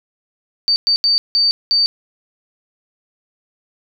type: tone bursts at uneven times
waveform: sine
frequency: 4600 Hz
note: D8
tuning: 37 cents flat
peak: -11 dBFS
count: 5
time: 0.68-0.76 / 0.87-0.96 / 1.04-1.18 / 1.35-1.51 / 1.71-1.86 s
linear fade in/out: 0 ms
effects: 8-bit